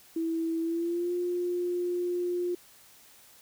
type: tone with pitch glide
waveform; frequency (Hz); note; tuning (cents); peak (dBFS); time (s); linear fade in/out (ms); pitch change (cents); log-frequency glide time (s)
sine; 328.2 to 353.8; E4 to F4; -8 to +23; -27; 0.16-2.55; 5; +131; 0.61-1.13
effects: white hiss -56 dBFS RMS until 3.41 s